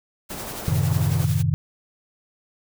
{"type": "noise with tremolo", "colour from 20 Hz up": "white", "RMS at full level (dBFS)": -34, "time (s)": [0.29, 1.43], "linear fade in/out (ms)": 20, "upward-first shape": "sine", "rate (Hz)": 11, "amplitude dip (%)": 45}
{"type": "low-pass noise", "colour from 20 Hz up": "white", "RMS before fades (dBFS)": -36, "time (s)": [0.3, 1.25], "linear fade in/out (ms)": 5, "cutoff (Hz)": 810, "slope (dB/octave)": 12}
{"type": "chord", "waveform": "sine", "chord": "F# diminished seventh", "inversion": "none", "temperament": "equal", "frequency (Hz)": [92.5, 110, 130.81, 155.56], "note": ["F#2", "A2", "C3", "Eb3"], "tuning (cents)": [0, 0, 0, 0], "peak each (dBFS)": [-24, -25, -24, -23], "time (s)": [0.68, 1.54], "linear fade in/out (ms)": 0}
{"effects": []}